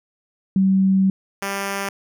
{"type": "tone pair in turn", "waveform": ["sine", "5% pulse"], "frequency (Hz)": [191.6, 197.67], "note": ["G3", "G3"], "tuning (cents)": [-39, 15], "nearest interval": "minor second", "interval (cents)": 54, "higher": "second", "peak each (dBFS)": [-13, -12], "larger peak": "second", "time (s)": [[0.56, 1.1], [1.42, 1.89]], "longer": "first", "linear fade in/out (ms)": 2, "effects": []}